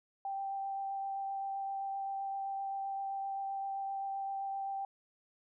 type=tone with vibrato; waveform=sine; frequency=784 Hz; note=G5; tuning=in tune; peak=-35 dBFS; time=0.25-4.85 s; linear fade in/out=2 ms; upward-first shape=triangle; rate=7.7 Hz; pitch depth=11 cents each way; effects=none